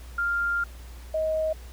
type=tone pair in turn; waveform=sine; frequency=1396.9 / 630.2 Hz; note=F6 / D#5; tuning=0 / +22 cents; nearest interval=octave + major second; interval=1378 cents; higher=first; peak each=-23 dBFS; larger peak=neither; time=0.18-0.64 / 1.14-1.53 s; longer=first; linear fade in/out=5 ms; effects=added 60 Hz sine -40 dBFS peak until 1.72 s + pink hiss -51 dBFS RMS until 1.72 s